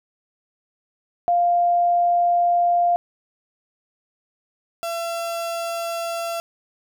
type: tone pair in turn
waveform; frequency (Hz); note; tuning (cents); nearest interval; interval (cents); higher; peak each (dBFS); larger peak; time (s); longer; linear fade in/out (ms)
sine / 35% pulse; 698.5 / 675.5; F5 / E5; 0 / +42; minor second; 58; first; -15 / -23; first; 1.28-2.96 / 4.83-6.4; first; 0
effects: none